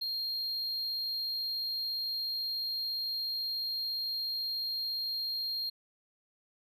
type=tone; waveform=triangle; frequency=4219 Hz; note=C8; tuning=14 cents sharp; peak=-31 dBFS; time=0.01-5.7 s; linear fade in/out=10 ms; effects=none